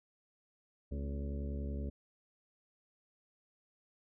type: harmonic tone with a mistuned harmonic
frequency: 70.7 Hz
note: C#2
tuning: 35 cents sharp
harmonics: 1 / 2 / 3 / 4 / 5 / 6 / 7 / 8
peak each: -37 / -47 / -45 / -48 / -54 / -51 / -58 / -53 dBFS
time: 0.91-1.9 s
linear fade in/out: 10 ms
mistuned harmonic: 4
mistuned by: -65 cents
effects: none